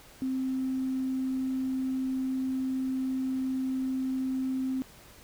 triangle tone with tanh clipping, 261.6 Hz, C4, in tune, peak -27 dBFS, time 0.22-4.82 s, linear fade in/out 0 ms, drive 2 dB, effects pink hiss -53 dBFS RMS until 5.23 s

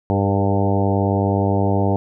harmonic tone with a mistuned harmonic, 99.1 Hz, G2, 19 cents sharp, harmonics 1 / 2 / 3 / 4 / 5 / 6 / 7 / 8 / 9, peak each -19 / -22 / -24 / -25 / -26 / -27 / -27 / -28 / -29 dBFS, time 0.1-1.96 s, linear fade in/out 0 ms, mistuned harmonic 5, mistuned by -28 cents, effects none

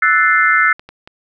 sine chord, F# half-diminished seventh, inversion third, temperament equal, 1318.5 / 1480 / 1760 / 2093 Hz, E6 / F#6 / A6 / C7, 0 / 0 / 0 / 0 cents, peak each -15 dBFS, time 0.02-0.73 s, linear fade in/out 5 ms
clicks, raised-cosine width 0.3 ms, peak -19 dBFS, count 3, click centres 0.795 / 0.89 / 1.075 s
effects none

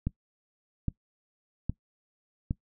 click train, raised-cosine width 5 ms, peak -16 dBFS, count 4, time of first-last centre 0.07-2.509 s, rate 1.23 Hz, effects noise-tail reverb RT60 0.1 s tail -21 dB re dry

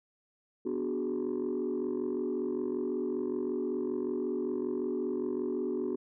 sine chord, G# half-diminished seventh, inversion first, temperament equal, 246.9 / 293.7 / 370 / 415.3 Hz, B3 / D4 / F#4 / G#4, 0 / 0 / 0 / 0 cents, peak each -35 / -36 / -32 / -36 dBFS, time 0.65-5.96 s, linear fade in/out 10 ms, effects tanh soft clip ceiling -25 dBFS

